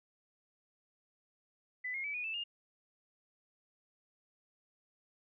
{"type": "tone with pitch steps", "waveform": "sine", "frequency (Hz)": [2000, 2144, 2297, 2462, 2639, 2828], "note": ["B6", "C7", "D7", "D#7", "E7", "F7"], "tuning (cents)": [21, 42, -39, -19, 1, 21], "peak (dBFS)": -36, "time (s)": [1.84, 2.44], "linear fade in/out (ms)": 10, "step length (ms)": 100, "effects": []}